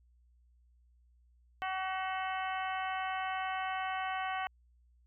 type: harmonic tone with a mistuned harmonic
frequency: 377.4 Hz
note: F#4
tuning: 34 cents sharp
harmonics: 2 / 3 / 4 / 5 / 6 / 7 / 8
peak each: -36 / -40 / -42 / -44 / -46 / -47 / -48 dBFS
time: 1.62-4.47 s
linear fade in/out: 0 ms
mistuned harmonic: 6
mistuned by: -62 cents
effects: added 60 Hz sine -63 dBFS peak until 5.06 s